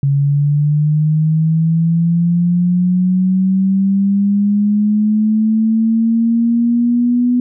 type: linear sweep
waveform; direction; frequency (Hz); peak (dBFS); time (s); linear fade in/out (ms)
sine; up; 138.59 to 246.9; -10; 0.03-7.4; 2
effects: none